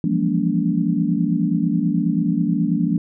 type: tone cluster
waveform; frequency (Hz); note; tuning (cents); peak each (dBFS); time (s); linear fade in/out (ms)
sine; 167.5 / 176.8 / 202.5 / 235 / 288; E3 / F3 / G#3 / A#3 / D4; +28 / +22 / -43 / +14 / -34; -23; 0.04-2.98; 2
effects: none